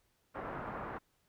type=low-pass noise; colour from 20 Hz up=white; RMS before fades=-42 dBFS; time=0.34-0.99 s; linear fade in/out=20 ms; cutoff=1400 Hz; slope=24 dB/octave; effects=pink hiss -75 dBFS RMS until 1.28 s